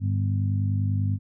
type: harmonic tone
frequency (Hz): 50.1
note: G1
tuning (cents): +38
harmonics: 2 / 3 / 4 / 5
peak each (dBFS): -22 / -33 / -34 / -34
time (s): 0-1.19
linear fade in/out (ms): 50
effects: none